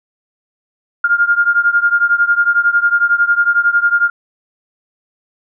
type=beating tone pair; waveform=sine; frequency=1405 / 1416 Hz; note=F6 / F6; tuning=+10 / +23 cents; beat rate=11 Hz; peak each=-12 / -14 dBFS; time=1.04-4.1 s; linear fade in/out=5 ms; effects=none